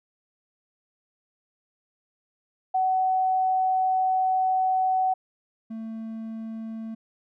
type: tone pair in turn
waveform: sine / triangle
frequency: 751 / 223.3 Hz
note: F#5 / A3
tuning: +26 / +26 cents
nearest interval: octave + major sixth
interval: 2100 cents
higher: first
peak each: -20 / -30 dBFS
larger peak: first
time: 2.74-5.14 / 5.7-6.95 s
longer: first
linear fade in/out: 10 ms
effects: none